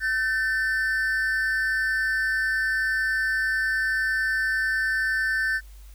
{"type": "tone pair together", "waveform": "triangle", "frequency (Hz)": [1530, 1779.1], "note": ["G6", "A6"], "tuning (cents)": [-42, 19], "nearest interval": "minor third", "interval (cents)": 261, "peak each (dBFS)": -23, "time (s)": [0, 5.61], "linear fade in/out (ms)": 50, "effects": ["added 50 Hz sine -42 dBFS peak until 5.94 s", "white hiss -57 dBFS RMS until 5.94 s"]}